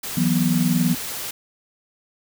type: noise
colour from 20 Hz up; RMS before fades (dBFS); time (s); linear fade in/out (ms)
white; -30; 0.03-1.31; 5
type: chord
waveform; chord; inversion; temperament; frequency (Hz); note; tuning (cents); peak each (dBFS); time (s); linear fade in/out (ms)
sine; E suspended second; none; equal with one note detuned; 164.81 / 185 / 244.1; E3 / F#3 / B3; 0 / 0 / -20; -21; 0.17-0.95; 5
effects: none